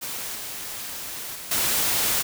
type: noise with level steps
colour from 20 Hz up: white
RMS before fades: -32 / -34 / -37 / -23 dBFS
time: 0.01-2.23 s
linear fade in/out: 20 ms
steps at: 0.35 / 1.35 / 1.51 s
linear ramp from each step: 5 ms
effects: none